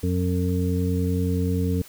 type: harmonic tone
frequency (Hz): 90.3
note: F#2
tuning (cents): -42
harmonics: 1 / 2 / 3 / 5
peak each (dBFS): -23 / -26 / -28 / -30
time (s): 0.03-1.82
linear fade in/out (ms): 5
effects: white hiss -47 dBFS RMS until 1.88 s